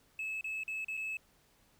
triangle tone with dropouts, 2597 Hz, E7, 26 cents flat, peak -33 dBFS, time 0.19-1.17 s, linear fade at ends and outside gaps 2 ms, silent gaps 0.41-0.443 / 0.635-0.679 / 0.846-0.883 / 0.97-0.974 s, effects tanh soft clip ceiling -30 dBFS + pink hiss -68 dBFS RMS until 1.79 s

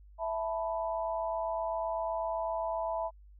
sine chord, E suspended fourth, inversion none, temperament equal, 659.3 / 880 / 987.8 Hz, E5 / A5 / B5, 0 / 0 / 0 cents, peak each -33 / -37 / -37 dBFS, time 0.18-3.11 s, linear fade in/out 50 ms, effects added 50 Hz sine -52 dBFS peak until 3.39 s

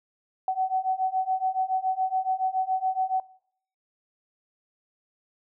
sine beating tone pair, 750 / 757.1 Hz, F#5 / F#5, +23 / +40 cents, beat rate 7.1 Hz, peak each -27 dBFS, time 0.48-3.2 s, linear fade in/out 2 ms, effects noise-tail reverb RT60 0.6 s tail -20 dB re dry

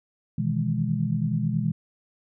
sine chord, E major seventh, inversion second, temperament equal, 123.47 / 155.56 / 164.81 / 207.7 Hz, B2 / D#3 / E3 / G#3, 0 / 0 / 0 / 0 cents, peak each -28 dBFS, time 0.38-1.72 s, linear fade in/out 5 ms, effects none

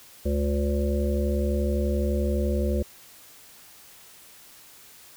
harmonic tone, 71.7 Hz, D2, 41 cents flat, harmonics 1 / 3 / 5 / 7 / 8, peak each -24 / -29 / -31 / -32 / -33 dBFS, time 0.25-2.83 s, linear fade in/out 10 ms, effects white hiss -50 dBFS RMS until 5.16 s

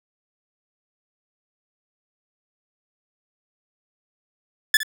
sawtooth tone with echo, 1730 Hz, A6, 30 cents flat, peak -9 dBFS, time 4.74-4.77 s, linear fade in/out 2 ms, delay 62 ms, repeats 1, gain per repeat -13 dB, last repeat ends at 4.832 s, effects none

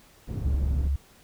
white low-pass noise, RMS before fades -32 dBFS, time 0.27-0.89 s, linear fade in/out 20 ms, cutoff 130 Hz, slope 12 dB/octave
sine tone, 69.3 Hz, C#2, in tune, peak -22 dBFS, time 0.44-0.96 s, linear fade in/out 5 ms
effects pink hiss -56 dBFS RMS until 1.23 s

